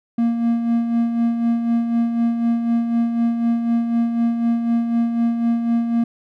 triangle tone with tremolo, 233.1 Hz, A#3, in tune, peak -12 dBFS, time 0.18-6.04 s, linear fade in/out 5 ms, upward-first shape sine, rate 4 Hz, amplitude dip 50%, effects none

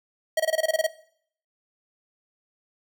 square tone bursts, 638 Hz, D#5, 43 cents sharp, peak -20 dBFS, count 10, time 0.37-0.867 s, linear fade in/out 5 ms, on 29 ms, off 23 ms, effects noise-tail reverb RT60 0.6 s tail -18 dB re dry

